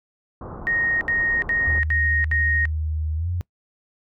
pink low-pass noise, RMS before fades -35 dBFS, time 0.41-1.79 s, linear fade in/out 2 ms, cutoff 1300 Hz, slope 48 dB/octave
sine tone bursts, 1864.7 Hz, A#6, in tune, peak -19 dBFS, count 5, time 0.67-2.654 s, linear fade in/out 0 ms, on 340 ms, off 71 ms
sine tone with pitch glide, 77.78 to 88.32 Hz, D#2 to F2, 0 to +20 cents, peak -22 dBFS, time 1.67-3.41 s, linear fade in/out 0 ms, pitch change +220 cents, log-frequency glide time 3.16-3.29 s
effects noise-tail reverb RT60 0.1 s tail -23 dB re dry

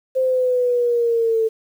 sine linear sweep, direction down, 523.3 to 442.4 Hz, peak -15 dBFS, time 0.15-1.49 s, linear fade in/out 20 ms, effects 8-bit

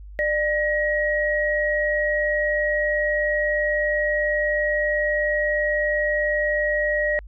sine tone pair together, 598 / 1898.5 Hz, D5 / A#6, +31 / +31 cents, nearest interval octave + minor sixth, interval 2000 cents, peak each -22 dBFS, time 0.19-7.19 s, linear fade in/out 0 ms, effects added 50 Hz sine -37 dBFS peak until 7.27 s

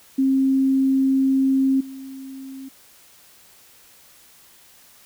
sine tone with level steps, 267.4 Hz, C4, 38 cents sharp, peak -15 / -33 dBFS, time 0.18-2.69 s, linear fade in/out 10 ms, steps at 1.8 s, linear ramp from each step 10 ms, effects white hiss -51 dBFS RMS until 5.05 s

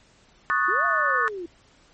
sine chord, D# half-diminished seventh, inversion third, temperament equal, 1108.7 / 1244.5 / 1480 / 1760 Hz, C#6 / D#6 / F#6 / A6, 0 / 0 / 0 / 0 cents, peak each -25 dBFS, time 0.5-1.28 s, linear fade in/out 0 ms
sine linear two-way sweep, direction up then down, 329.6 to 700 to 329.6 Hz, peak -30 dBFS, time 0.68-1.46 s, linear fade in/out 5 ms, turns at 0.85 s
effects pink hiss -57 dBFS RMS until 1.93 s + MP3 32 kbps

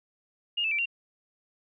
sine tone with pitch steps, 2841 / 2632 / 2335 / 2762 Hz, F7 / E7 / D7 / F7, +29 / -3 / -11 / -20 cents, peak -25 dBFS, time 0.57-0.858 s, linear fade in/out 10 ms, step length 72 ms, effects none

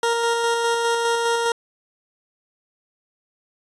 20% pulse tone with tremolo, 466.2 Hz, A#4, in tune, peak -13 dBFS, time 0.03-1.52 s, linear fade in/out 2 ms, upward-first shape square, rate 4.9 Hz, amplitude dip 25%, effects resampled to 24000 Hz

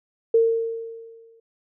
sine tone with exponential decay, 455.9 Hz, A#4, 39 cents flat, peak -12 dBFS, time 0.34-1.4 s, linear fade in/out 5 ms, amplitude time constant 230 ms, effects none

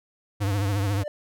square tone with vibrato, 100 Hz, G2, 35 cents sharp, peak -23 dBFS, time 0.4-1.04 s, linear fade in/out 20 ms, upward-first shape triangle, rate 14 Hz, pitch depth 95 cents each way
triangle tone with exponential growth, 594 Hz, D5, 20 cents sharp, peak -23 dBFS, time 0.95-1.08 s, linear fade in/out 2 ms, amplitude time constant 28 ms
effects none

